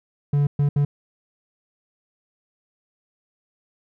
triangle tone bursts at uneven times, 143.8 Hz, D3, 36 cents flat, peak -14 dBFS, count 3, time 0.33-0.47 / 0.59-0.69 / 0.76-0.85 s, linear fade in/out 5 ms, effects none

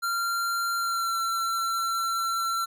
square tone with pitch glide, 1380 to 1352.4 Hz, F6 to E6, -21 to +44 cents, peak -26 dBFS, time 0.02-2.66 s, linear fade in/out 20 ms, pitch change -35 cents, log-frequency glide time 0.78-1.16 s, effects none

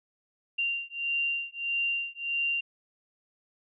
sine beating tone pair, 2774 / 2775.6 Hz, F7 / F7, -12 / -11 cents, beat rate 1.6 Hz, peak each -31 dBFS, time 0.58-2.61 s, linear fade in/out 10 ms, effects none

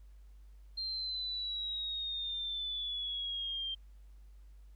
sine exponential sweep, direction down, 4186 to 3160 Hz, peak -35 dBFS, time 0.77-3.75 s, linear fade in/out 10 ms, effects added 50 Hz sine -52 dBFS peak until 4.75 s + pink hiss -75 dBFS RMS until 4.75 s

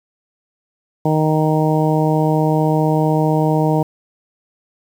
harmonic tone, 155.56 Hz, D#3, in tune, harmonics 1 / 2 / 3 / 4 / 5 / 6, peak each -16 / -19 / -21 / -22 / -23 / -24 dBFS, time 1.05-3.83 s, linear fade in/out 5 ms, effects 7-bit

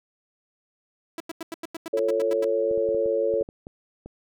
sawtooth tone bursts, 329.6 Hz, E4, in tune, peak -27 dBFS, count 12, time 1.18-2.446 s, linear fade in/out 2 ms, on 23 ms, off 90 ms
sine chord, F augmented, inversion none, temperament equal with one note detuned, 349.2 / 445.1 / 554.4 Hz, F4 / A4 / C#5, 0 / +20 / 0 cents, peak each -30 / -24 / -24 dBFS, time 1.93-3.43 s, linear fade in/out 5 ms
clicks, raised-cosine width 2 ms, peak -26 dBFS, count 10, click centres 2.712 / 2.777 / 2.889 / 2.947 / 3.06 / 3.339 / 3.411 / 3.489 / 3.669 / 4.06 s
effects none

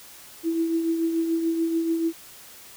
sine tone with tremolo, 329.6 Hz, E4, in tune, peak -19 dBFS, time 0.43-2.13 s, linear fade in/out 50 ms, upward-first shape triangle, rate 6.9 Hz, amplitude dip 50%, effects white hiss -46 dBFS RMS until 2.76 s

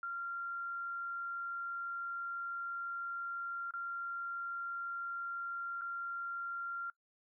sine tone with dropouts, 1383 Hz, F6, 17 cents flat, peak -37 dBFS, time 0.03-6.9 s, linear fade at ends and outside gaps 2 ms, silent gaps 3.709-3.737 / 5.812-5.817 s, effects noise-tail reverb RT60 0.1 s tail -22 dB re dry

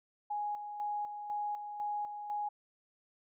sine tone with tremolo, 830.6 Hz, G#5, in tune, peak -33 dBFS, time 0.3-2.49 s, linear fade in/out 10 ms, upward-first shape square, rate 2 Hz, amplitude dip 55%, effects none

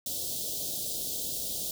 white band-stop noise, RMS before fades -34 dBFS, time 0.06-1.71 s, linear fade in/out 2 ms, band 680 to 3300 Hz, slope 48 dB/octave, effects none

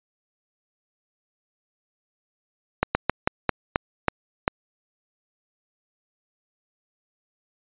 slowing click train, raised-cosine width 0.5 ms, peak -3 dBFS, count 8, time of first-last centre 2.83-4.479 s, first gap 120 ms, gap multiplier 1.22, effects resampled to 8000 Hz

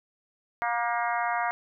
harmonic tone with a mistuned harmonic, 237 Hz, A#3, 29 cents sharp, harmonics 3 / 4 / 5 / 6 / 7 / 8 / 9, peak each -29 / -31 / -33 / -35 / -36 / -37 / -38 dBFS, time 0.62-1.51 s, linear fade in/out 0 ms, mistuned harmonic 7, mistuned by -38 cents, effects none

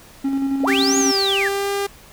triangle tone with tremolo, 273 Hz, C#4, 26 cents flat, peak -15 dBFS, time 0.24-1.12 s, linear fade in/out 10 ms, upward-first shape square, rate 11 Hz, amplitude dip 30%
sine linear two-way sweep, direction up then down, 349.2 to 6840 to 1512 Hz, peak -18 dBFS, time 0.63-1.49 s, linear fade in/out 10 ms, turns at 0.97 s
sawtooth tone with pitch glide, 392.2 to 400 Hz, G4 to G4, +1 to +35 cents, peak -16 dBFS, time 0.67-1.87 s, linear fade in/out 10 ms, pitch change +34 cents, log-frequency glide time 1.3-1.71 s
effects pink hiss -45 dBFS RMS until 2.12 s

